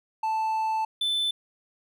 triangle tone pair in turn, 880 / 3520 Hz, A5 / A7, 0 / 0 cents, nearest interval 2 octaves, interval 2400 cents, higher second, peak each -22 dBFS, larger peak neither, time 0.23-0.85 / 1.01-1.31 s, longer first, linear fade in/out 5 ms, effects none

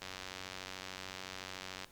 click train, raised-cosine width 0.2 ms, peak -25 dBFS, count 172, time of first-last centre 0.02-1.845 s, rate 93.7 Hz, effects pink hiss -61 dBFS RMS until 1.91 s + Opus 48 kbps

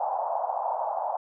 white band-pass noise, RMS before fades -29 dBFS, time 0-1.17 s, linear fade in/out 5 ms, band 650 to 900 Hz, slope 48 dB/octave, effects none

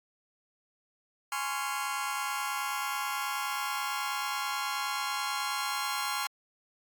sawtooth chord, Db major seventh, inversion second, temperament just, 831.5 / 1039.4 / 1108.7 / 1385.9 Hz, Ab5 / C6 / Db6 / F6, +2 / -12 / 0 / -14 cents, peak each -33 dBFS, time 1.32-6.27 s, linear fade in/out 2 ms, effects AAC 64 kbps

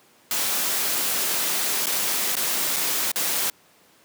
white noise with dropouts, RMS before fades -24 dBFS, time 0.31-3.5 s, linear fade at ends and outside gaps 1 ms, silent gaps 1.858-1.868 / 2.354-2.367 / 2.762-2.766 / 3.117-3.159 s, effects pink hiss -56 dBFS RMS until 4.04 s + high-pass 200 Hz 12 dB/octave

